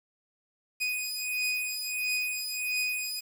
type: beating tone pair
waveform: sawtooth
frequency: 2489 / 2490.5 Hz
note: D#7 / D#7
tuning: 0 / +1 cents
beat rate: 1.5 Hz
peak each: -29 dBFS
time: 0.8-3.21 s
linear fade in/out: 20 ms
effects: 9-bit